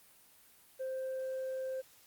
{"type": "tone with tanh clipping", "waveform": "sine", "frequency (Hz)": 523.3, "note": "C5", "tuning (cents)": 0, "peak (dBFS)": -36, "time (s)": [0.79, 1.82], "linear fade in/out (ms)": 20, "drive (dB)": 1, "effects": ["white hiss -62 dBFS RMS until 2.06 s", "Opus 32 kbps"]}